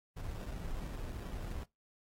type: noise with sample-and-hold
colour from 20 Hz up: brown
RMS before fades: -41 dBFS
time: 0.16-1.64 s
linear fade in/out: 10 ms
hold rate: 2100 Hz
effects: noise-tail reverb RT60 0.2 s tail -22 dB re dry + AAC 48 kbps